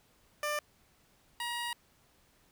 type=tone pair in turn; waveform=15% pulse; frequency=595 / 951.7 Hz; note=D5 / A#5; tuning=+22 / +36 cents; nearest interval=minor sixth; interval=814 cents; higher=second; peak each=-25 / -28 dBFS; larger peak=first; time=0.43-0.59 / 1.4-1.73 s; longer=second; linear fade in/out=2 ms; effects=pink hiss -67 dBFS RMS until 2.51 s